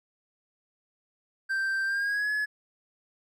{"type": "tone with pitch glide", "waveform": "triangle", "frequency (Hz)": [1568, 1700.1], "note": ["G6", "G#6"], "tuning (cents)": [0, 40], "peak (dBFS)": -24, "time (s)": [1.49, 2.46], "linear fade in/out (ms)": 20, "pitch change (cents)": 140, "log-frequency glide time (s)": [1.84, 2.31], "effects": []}